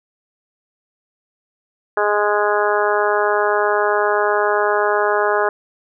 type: harmonic tone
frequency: 207.7 Hz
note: G#3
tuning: in tune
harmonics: 2 / 3 / 4 / 5 / 6 / 7 / 8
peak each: -19 / -21 / -22 / -23 / -24 / -24 / -25 dBFS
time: 1.97-5.49 s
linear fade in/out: 2 ms
effects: none